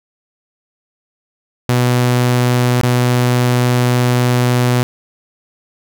sawtooth tone with dropouts, 123.47 Hz, B2, in tune, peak -7 dBFS, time 1.69-4.83 s, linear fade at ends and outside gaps 0 ms, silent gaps 2.812-2.833 s, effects none

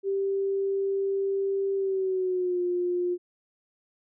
sine tone with pitch glide, 392 to 355.3 Hz, G4 to F4, 0 to +30 cents, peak -24 dBFS, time 0.03-3.18 s, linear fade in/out 50 ms, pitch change -170 cents, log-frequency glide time 1.75-2.61 s, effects none

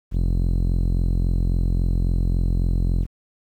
sawtooth tone with low-pass filter, 43.65 Hz, F1, in tune, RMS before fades -20 dBFS, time 0.11-3.07 s, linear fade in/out 50 ms, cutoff 230 Hz, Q 0.73, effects 9-bit

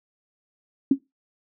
sine tone with exponential decay, 272.2 Hz, C#4, 31 cents flat, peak -10 dBFS, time 0.91-0.99 s, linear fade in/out 5 ms, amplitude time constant 16 ms, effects noise-tail reverb RT60 0.2 s tail -20 dB re dry

